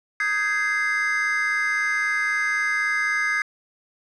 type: chord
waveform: triangle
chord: Ab major seventh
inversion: second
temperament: just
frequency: 1245.9 / 1557.4 / 1661.2 / 2077 Hz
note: Eb6 / G6 / Ab6 / C7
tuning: +2 / -12 / 0 / -13 cents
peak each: -28 / -28 / -22 / -22 dBFS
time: 0.2-3.42 s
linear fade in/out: 2 ms
effects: tanh soft clip ceiling -12 dBFS + resampled to 24000 Hz